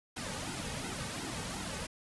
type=noise with flanger; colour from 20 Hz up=pink; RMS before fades=-39 dBFS; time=0.16-1.87 s; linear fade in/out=10 ms; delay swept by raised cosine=1.7 to 3 ms; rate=2.8 Hz; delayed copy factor=-0.7; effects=resampled to 24000 Hz